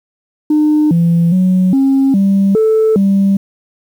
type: tone with pitch steps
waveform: sine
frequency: 303.2 / 169.1 / 184.7 / 270.5 / 196.2 / 439.3 / 196.4 Hz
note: D#4 / E3 / F#3 / C#4 / G3 / A4 / G3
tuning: -45 / +44 / -3 / -42 / +2 / -3 / +4 cents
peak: -6 dBFS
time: 0.5-3.37 s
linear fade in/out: 5 ms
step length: 410 ms
effects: tanh soft clip ceiling -5 dBFS + 7-bit